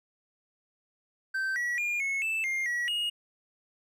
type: tone with pitch steps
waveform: triangle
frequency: 1553 / 1931 / 2416 / 2189 / 2641 / 2116 / 1925 / 2869 Hz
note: G6 / B6 / D7 / C#7 / E7 / C7 / B6 / F7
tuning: -17 / -39 / +48 / -22 / +3 / +19 / -45 / +46 cents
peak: -26 dBFS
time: 1.34-3.1 s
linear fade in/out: 10 ms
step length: 220 ms
effects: none